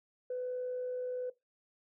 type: tone with amplitude modulation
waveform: sine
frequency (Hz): 501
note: B4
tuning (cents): +25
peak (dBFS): -32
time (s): 0.3-1.3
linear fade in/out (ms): 5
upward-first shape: sine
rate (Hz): 61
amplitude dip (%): 25
effects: noise-tail reverb RT60 0.2 s tail -19 dB re dry + tanh soft clip ceiling -30 dBFS